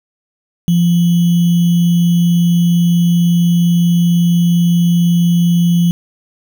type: tone with sample-and-hold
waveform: sine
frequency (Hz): 172.2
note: F3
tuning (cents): -24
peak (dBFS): -8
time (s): 0.68-5.91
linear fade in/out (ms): 0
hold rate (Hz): 3150
effects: none